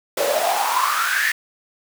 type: noise with high-pass filter sweep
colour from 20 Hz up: pink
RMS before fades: -20 dBFS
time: 0.17-1.32 s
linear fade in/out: 5 ms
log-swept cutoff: 500 to 1900 Hz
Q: 9.3
effects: none